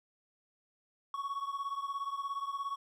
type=beating tone pair; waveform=triangle; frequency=1108.7 / 1125.7 Hz; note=C#6 / C#6; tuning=0 / +26 cents; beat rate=17 Hz; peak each=-35 / -38 dBFS; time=1.14-2.76 s; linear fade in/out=2 ms; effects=none